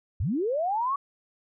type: linear sweep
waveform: sine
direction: up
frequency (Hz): 63.1 to 1145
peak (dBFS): -24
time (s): 0.2-0.96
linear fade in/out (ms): 5
effects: none

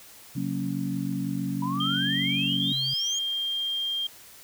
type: tone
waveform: sine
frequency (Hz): 135.3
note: C#3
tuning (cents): -42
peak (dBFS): -33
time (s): 0.35-2.94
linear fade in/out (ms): 5
type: chord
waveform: sine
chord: F# major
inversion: none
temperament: just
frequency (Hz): 185 / 231.2 / 277.5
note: F#3 / A#3 / C#4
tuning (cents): 0 / -14 / +2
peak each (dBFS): -31 / -34 / -31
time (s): 0.36-2.73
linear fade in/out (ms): 10
type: exponential sweep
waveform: sine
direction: up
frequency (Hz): 960 to 6790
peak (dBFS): -30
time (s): 1.62-3.19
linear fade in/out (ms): 5
type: tone with pitch glide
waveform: sine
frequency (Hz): 3174 to 3198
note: G7 to G7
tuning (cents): +21 to +34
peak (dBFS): -26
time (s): 1.8-4.07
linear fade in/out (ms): 5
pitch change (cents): +13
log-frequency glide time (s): 2.04-2.77
effects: white hiss -49 dBFS RMS until 4.43 s

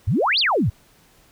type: exponential two-way sweep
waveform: sine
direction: up then down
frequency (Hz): 80.9 to 5030 to 80.9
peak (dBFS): -16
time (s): 0.07-0.7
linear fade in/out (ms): 10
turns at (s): 0.39
effects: pink hiss -55 dBFS RMS until 1.31 s

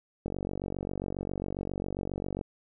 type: click train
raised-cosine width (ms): 2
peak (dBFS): -20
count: 103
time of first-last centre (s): 0.26-2.412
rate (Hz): 47.4
effects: none

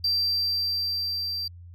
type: tone with level ramp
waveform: triangle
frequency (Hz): 4700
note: D8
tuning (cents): +1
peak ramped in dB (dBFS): -19 to -27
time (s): 0.04-1.48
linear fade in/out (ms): 5
effects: tanh soft clip ceiling -16 dBFS + added 87 Hz sine -42 dBFS peak until 1.74 s

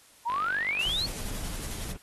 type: exponential sweep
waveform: sine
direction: up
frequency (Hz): 897 to 4529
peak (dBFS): -26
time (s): 0.25-1.07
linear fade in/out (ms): 20
type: click train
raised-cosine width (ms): 0.3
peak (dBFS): -23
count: 30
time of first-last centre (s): 0.3-0.894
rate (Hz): 48.8
type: noise with tremolo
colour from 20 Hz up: white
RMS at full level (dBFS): -39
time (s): 0.8-1.92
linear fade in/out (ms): 2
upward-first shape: square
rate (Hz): 11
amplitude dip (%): 30
type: noise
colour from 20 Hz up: brown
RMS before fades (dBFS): -37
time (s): 0.85-1.97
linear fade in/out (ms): 5
effects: white hiss -57 dBFS RMS until 2.02 s + AAC 32 kbps

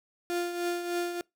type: tone with tremolo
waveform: 35% pulse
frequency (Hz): 349.2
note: F4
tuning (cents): 0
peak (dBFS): -25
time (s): 0.3-1.21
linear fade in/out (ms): 0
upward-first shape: triangle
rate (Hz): 3.3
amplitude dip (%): 60
effects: noise-tail reverb RT60 0.2 s tail -25 dB re dry

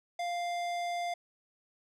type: tone with tanh clipping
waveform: sine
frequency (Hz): 698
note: F5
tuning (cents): -1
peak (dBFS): -34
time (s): 0.19-1.14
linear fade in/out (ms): 5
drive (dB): 18
effects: none

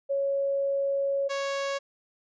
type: tone pair in turn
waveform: sine / sawtooth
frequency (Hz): 554 / 554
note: C#5 / C#5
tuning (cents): -1 / -1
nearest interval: unison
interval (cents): 0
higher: neither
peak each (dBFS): -24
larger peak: neither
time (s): 0.09-1.29 / 1.29-1.79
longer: first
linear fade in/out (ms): 20
effects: resampled to 16000 Hz

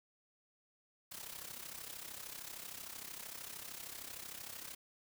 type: noise with amplitude modulation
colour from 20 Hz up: white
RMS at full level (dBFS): -45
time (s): 1.11-4.75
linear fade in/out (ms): 10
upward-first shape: sine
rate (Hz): 33.1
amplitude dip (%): 70
effects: none

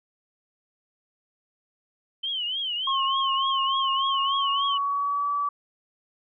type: tone with vibrato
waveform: sine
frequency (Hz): 3062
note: G7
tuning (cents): -41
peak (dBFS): -26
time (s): 2.23-4.78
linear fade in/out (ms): 10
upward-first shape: triangle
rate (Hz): 3.4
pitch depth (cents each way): 150
type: tone with pitch glide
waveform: sine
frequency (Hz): 1079 to 1149.8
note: C#6 to D6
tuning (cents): -47 to -37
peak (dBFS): -23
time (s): 2.87-5.49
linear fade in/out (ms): 5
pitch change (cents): +110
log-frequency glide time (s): 3.95-5.3
effects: none

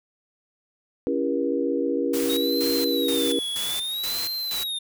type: chord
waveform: sine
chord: C# diminished seventh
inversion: none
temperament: just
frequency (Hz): 277.2 / 332.6 / 399.1 / 479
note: C#4 / E4 / G4 / Bb4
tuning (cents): 0 / +16 / +31 / +47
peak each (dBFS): -26 / -28 / -29 / -26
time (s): 1.07-3.39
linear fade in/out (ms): 0
type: noise with tremolo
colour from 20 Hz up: white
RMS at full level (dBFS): -32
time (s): 2.13-4.64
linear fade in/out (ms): 10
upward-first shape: square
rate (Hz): 2.1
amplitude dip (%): 80
type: tone with vibrato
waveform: square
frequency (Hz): 3729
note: A#7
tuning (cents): 0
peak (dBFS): -27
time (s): 2.29-4.79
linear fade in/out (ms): 10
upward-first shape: sine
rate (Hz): 0.62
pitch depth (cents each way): 180
effects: none

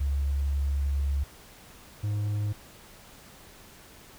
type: tone pair in turn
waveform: sine / triangle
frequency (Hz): 69.9 / 104.16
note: C#2 / G#2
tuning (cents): +15 / +6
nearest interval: perfect fifth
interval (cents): 691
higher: second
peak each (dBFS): -24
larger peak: neither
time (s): 0-1.24 / 2.03-2.53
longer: first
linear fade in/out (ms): 10
effects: pink hiss -51 dBFS RMS until 4.18 s

